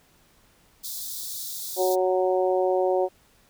white high-pass noise, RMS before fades -34 dBFS, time 0.83-1.96 s, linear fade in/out 20 ms, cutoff 3500 Hz, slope 96 dB/octave
harmonic tone, 185 Hz, F#3, in tune, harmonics 2 / 3 / 4 / 5, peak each -23 / -24 / -27 / -35 dBFS, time 1.76-3.09 s, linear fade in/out 50 ms
effects pink hiss -60 dBFS RMS until 3.49 s

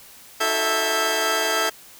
15% pulse tone cluster, 316.3 / 368.6 / 439.8 / 658 / 1599 Hz, D#4 / F#4 / A4 / E5 / G6, +29 / -7 / -1 / -3 / +34 cents, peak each -27 / -27 / -19 / -18 / -18 dBFS, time 0.4-1.7 s, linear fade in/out 10 ms, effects white hiss -46 dBFS RMS until 1.99 s

